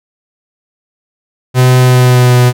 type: tone with pitch glide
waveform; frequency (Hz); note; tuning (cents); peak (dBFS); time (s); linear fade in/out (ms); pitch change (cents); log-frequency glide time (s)
45% pulse; 127.1 to 123.98; C3 to B2; -50 to +7; -4; 1.54-2.53; 50; -43; 1.78-2.37
effects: none